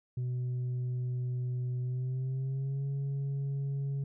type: tone with pitch glide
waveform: sine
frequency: 124.9 to 138.59 Hz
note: B2 to C#3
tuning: +20 to 0 cents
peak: -28 dBFS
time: 0.17-4.04 s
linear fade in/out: 5 ms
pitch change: +180 cents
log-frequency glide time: 1.81-2.85 s
effects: tanh soft clip ceiling -30 dBFS